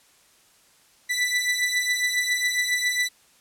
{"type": "beating tone pair", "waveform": "sawtooth", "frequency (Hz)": [1975.5, 1982.8], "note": ["B6", "B6"], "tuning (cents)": [0, 6], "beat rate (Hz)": 7.3, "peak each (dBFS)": [-23, -20], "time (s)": [1.09, 3.09], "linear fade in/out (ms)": 20, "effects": ["white hiss -58 dBFS RMS until 3.4 s", "low-pass 11000 Hz 12 dB/octave"]}